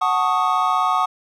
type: chord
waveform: triangle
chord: D# half-diminished seventh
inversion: first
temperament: equal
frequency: 740 / 880 / 1108.7 / 1244.5 Hz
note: F#5 / A5 / C#6 / D#6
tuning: 0 / 0 / 0 / 0 cents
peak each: -20 / -23 / -19 / -19 dBFS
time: 0.01-1.06 s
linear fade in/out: 10 ms
effects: none